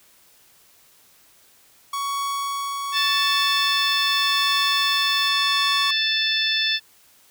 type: tone with tremolo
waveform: 45% pulse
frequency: 1119 Hz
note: C#6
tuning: 16 cents sharp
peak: -23 dBFS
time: 1.93-5.91 s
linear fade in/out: 5 ms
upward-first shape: triangle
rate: 0.86 Hz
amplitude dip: 30%
type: harmonic tone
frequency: 880 Hz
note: A5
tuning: in tune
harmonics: 2 / 3 / 4 / 5 / 6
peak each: -26 / -27 / -22 / -30 / -27 dBFS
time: 2.92-6.8 s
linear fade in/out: 50 ms
type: noise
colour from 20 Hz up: blue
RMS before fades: -40 dBFS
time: 2.96-5.29 s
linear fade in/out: 5 ms
effects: white hiss -55 dBFS RMS until 7.3 s